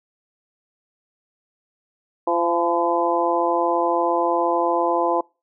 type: harmonic tone with a mistuned harmonic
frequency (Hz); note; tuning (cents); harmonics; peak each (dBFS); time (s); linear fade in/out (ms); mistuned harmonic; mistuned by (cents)
171.5; F3; -31; 2 / 3 / 4 / 5 / 6; -24 / -24 / -24 / -24 / -24; 2.27-5.21; 5; 6; -24
effects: noise-tail reverb RT60 0.3 s tail -26 dB re dry